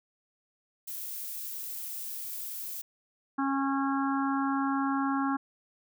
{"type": "noise", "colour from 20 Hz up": "violet", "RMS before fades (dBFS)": -38, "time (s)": [0.87, 2.82], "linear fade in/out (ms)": 10}
{"type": "harmonic tone", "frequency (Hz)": 273.6, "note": "C#4", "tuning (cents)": -23, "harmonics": [1, 3, 4, 5, 6], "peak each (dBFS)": [-28, -34, -34, -36, -41], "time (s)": [3.38, 5.37], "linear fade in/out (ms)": 10}
{"effects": []}